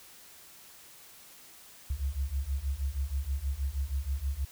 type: beating tone pair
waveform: sine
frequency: 65.41 / 71.71 Hz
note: C2 / D2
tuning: 0 / -41 cents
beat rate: 6.3 Hz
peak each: -33 / -32 dBFS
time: 1.9-4.45 s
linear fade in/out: 5 ms
effects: white hiss -53 dBFS RMS until 4.51 s